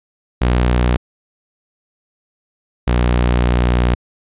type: tone pair in turn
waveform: sawtooth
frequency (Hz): 61 / 60.51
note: B1 / B1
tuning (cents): -21 / -35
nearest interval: unison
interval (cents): 14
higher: first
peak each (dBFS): -8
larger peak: neither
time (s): 0.41-0.97 / 2.87-3.95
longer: second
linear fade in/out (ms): 10
effects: resampled to 8000 Hz